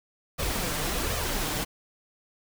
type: noise with flanger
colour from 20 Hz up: pink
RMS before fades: -29 dBFS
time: 0.38-1.65 s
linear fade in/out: 20 ms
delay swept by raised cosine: 1.6 to 6.8 ms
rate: 1.3 Hz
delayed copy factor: +0.55
effects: none